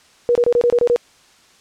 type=tone bursts; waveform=sine; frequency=480.3 Hz; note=B4; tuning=48 cents flat; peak=-11 dBFS; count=8; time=0.29-0.961 s; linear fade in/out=0 ms; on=62 ms; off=25 ms; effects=white hiss -51 dBFS RMS until 1.6 s + low-pass 7000 Hz 12 dB/octave